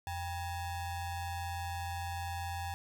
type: ring-modulated tone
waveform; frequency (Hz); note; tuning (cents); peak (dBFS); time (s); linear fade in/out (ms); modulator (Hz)
square; 440.5; A4; +2; -34; 0.07-2.74; 0; 354
effects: none